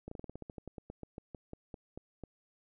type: slowing click train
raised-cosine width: 2 ms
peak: -30 dBFS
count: 20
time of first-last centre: 0.08-2.237 s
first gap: 34 ms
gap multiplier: 1.12
effects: none